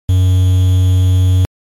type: tone with quantisation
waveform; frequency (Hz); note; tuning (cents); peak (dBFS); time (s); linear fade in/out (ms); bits
triangle; 92.5; F#2; 0; -5; 0.09-1.45; 0; 5
effects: MP3 64 kbps